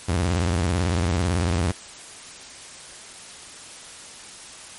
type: tone with vibrato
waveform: sawtooth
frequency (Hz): 87.2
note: F2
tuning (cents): -2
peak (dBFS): -16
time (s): 0.08-1.72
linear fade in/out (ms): 10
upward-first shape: triangle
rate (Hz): 18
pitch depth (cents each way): 260
effects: white hiss -41 dBFS RMS until 4.78 s + MP3 48 kbps